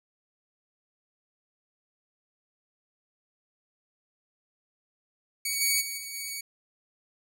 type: tone with level steps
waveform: 10% pulse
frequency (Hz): 2248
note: C#7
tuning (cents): +24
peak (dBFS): -19 / -14 / -24 / -28 / -25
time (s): 5.45-6.41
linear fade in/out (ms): 5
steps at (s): 5.6 / 5.8 / 5.97 / 6.13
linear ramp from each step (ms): 20
effects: none